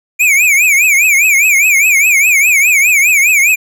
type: tone with vibrato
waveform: square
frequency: 2349 Hz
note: D7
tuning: in tune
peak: -7 dBFS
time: 0.19-3.56 s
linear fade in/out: 20 ms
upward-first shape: triangle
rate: 4.9 Hz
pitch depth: 190 cents each way
effects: none